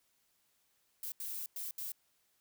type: noise bursts at uneven times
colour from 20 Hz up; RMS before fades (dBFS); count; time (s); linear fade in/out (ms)
violet; -41; 4; 1.03-1.12 / 1.2-1.46 / 1.56-1.71 / 1.78-1.92; 2
effects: white hiss -75 dBFS RMS until 2.4 s